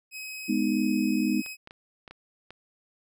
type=tone; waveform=sawtooth; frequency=2539 Hz; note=D#7; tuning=34 cents sharp; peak=-33 dBFS; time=0.11-1.57 s; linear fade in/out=50 ms
type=chord; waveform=sine; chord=G# minor; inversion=none; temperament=just; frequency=207.7 / 249.2 / 311.5 Hz; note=G#3 / B3 / D#4; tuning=0 / +16 / +2 cents; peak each=-27 dBFS; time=0.48-1.42 s; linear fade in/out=20 ms
type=clicks; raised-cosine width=0.3 ms; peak=-28 dBFS; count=6; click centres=1.462 / 1.674 / 1.709 / 2.078 / 2.11 / 2.506 s
effects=none